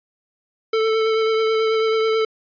square tone with vibrato, 442.5 Hz, A4, 10 cents sharp, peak -17 dBFS, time 0.73-2.25 s, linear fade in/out 5 ms, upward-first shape triangle, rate 9.2 Hz, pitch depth 20 cents each way, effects resampled to 11025 Hz

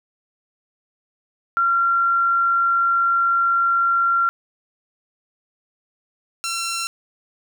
sine / 10% pulse tone pair in turn, 1374 / 1356.7 Hz, F6 / E6, -29 / +49 cents, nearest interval unison, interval 22 cents, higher first, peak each -15 dBFS, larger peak neither, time 1.57-4.29 / 6.44-6.87 s, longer first, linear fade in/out 0 ms, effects none

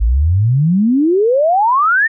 sine exponential sweep, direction up, 51 to 1864.7 Hz, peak -9 dBFS, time 0-2.08 s, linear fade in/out 20 ms, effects none

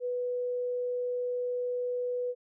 sine tone, 493.2 Hz, B4, 2 cents flat, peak -29 dBFS, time 0-2.35 s, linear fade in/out 50 ms, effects none

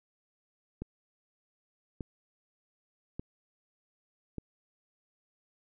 click train, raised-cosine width 3 ms, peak -24 dBFS, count 4, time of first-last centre 0.82-4.383 s, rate 0.842 Hz, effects none

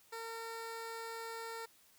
15% pulse tone, 455.7 Hz, A#4, 39 cents flat, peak -36 dBFS, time 0.12-1.66 s, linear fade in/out 10 ms, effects white hiss -66 dBFS RMS until 1.98 s

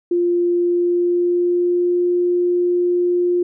sine tone with pitch glide, 349.2 to 353.5 Hz, F4 to F4, 0 to +21 cents, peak -14 dBFS, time 0.11-3.43 s, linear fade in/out 5 ms, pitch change +21 cents, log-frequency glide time 0.51-2.04 s, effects none

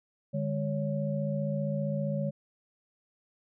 sine tone cluster, 148 / 203.2 / 559 Hz, D3 / G#3 / C#5, +14 / -38 / +14 cents, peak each -31 / -33 / -34 dBFS, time 0.33-2.31 s, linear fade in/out 20 ms, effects none

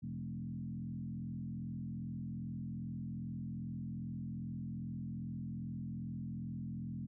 sine tone with frequency modulation, 173.6 Hz, F3, 10 cents flat, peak -39 dBFS, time 0.02-7.07 s, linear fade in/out 20 ms, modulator 42.5 Hz, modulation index 1.6, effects none

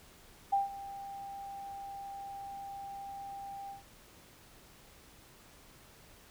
sine tone with ADSR envelope, 793 Hz, G5, 20 cents sharp, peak -24 dBFS, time 0.52-3.83 s, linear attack 13 ms, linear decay 150 ms, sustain -17 dB, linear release 130 ms, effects pink hiss -58 dBFS RMS until 6.3 s

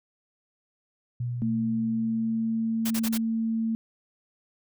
sine tone with exponential decay, 121.3 Hz, B2, 31 cents flat, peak -26 dBFS, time 1.2-3.73 s, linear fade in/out 5 ms, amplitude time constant 550 ms
sine tone, 225.1 Hz, A3, 40 cents sharp, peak -24 dBFS, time 1.42-3.75 s, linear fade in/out 0 ms
white noise bursts, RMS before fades -32 dBFS, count 4, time 2.85-3.179 s, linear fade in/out 10 ms, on 56 ms, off 35 ms
effects none

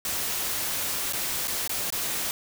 white noise with dropouts, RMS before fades -29 dBFS, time 0.05-2.31 s, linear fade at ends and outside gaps 1 ms, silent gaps 1.125-1.133 / 1.473-1.479 / 1.676-1.694 / 1.903-1.924 s, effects none

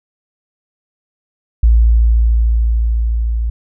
sine tone with level ramp, 56.8 Hz, A#1, 44 cents flat, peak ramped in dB -5 to -14 dBFS, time 1.63-3.5 s, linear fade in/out 5 ms, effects none

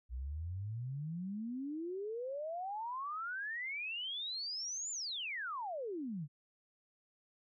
sine exponential two-way sweep, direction up then down, 58.6 to 7250 to 135.5 Hz, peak -38 dBFS, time 0.09-6.28 s, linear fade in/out 50 ms, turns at 4.91 s, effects none

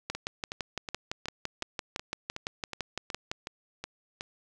two click trains, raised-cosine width 0.2 ms, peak -15 / -19 dBFS, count 20 / 12, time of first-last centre 0.1-3.315 / 0.15-4.209 s, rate 5.91 / 2.71 Hz, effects none

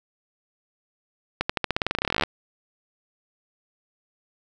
accelerating click train, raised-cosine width 0.3 ms, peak -6 dBFS, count 23, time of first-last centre 1.41-2.236 s, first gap 85 ms, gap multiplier 0.91, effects none

